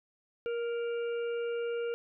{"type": "harmonic tone with a mistuned harmonic", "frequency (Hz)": 466.2, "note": "A#4", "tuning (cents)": 0, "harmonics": [1, 3, 5, 6], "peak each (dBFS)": [-31, -44, -51, -50], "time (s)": [0.46, 1.94], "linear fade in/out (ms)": 0, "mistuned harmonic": 1, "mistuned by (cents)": 17, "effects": []}